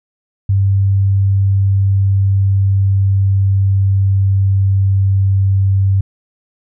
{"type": "tone with pitch glide", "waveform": "sine", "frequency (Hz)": [98, 97.15], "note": ["G2", "G2"], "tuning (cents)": [0, -15], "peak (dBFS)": -9, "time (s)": [0.49, 6.01], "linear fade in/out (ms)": 5, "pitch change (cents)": -15, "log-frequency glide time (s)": [1.17, 5.55], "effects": []}